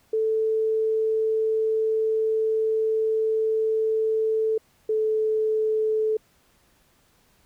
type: tone pair in turn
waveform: sine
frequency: 440 / 435.2 Hz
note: A4 / A4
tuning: 0 / -19 cents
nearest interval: unison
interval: 19 cents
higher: first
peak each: -20 dBFS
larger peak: neither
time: 0.13-4.58 / 4.89-6.17 s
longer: first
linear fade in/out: 5 ms
effects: pink hiss -62 dBFS RMS until 7.45 s